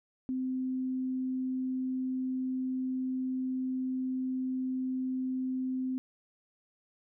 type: tone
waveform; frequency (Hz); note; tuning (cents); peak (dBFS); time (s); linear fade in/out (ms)
sine; 258.3; C4; -22; -30; 0.29-5.98; 0
effects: none